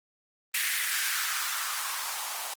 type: noise with band-pass filter sweep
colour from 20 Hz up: violet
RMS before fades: -31 dBFS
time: 0.54-2.54 s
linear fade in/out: 5 ms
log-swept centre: 2000 to 770 Hz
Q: 2.9
effects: Opus 24 kbps